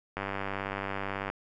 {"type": "click train", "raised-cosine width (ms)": 0.5, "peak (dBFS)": -18, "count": 112, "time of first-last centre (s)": [0.17, 1.3], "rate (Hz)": 98.2, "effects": []}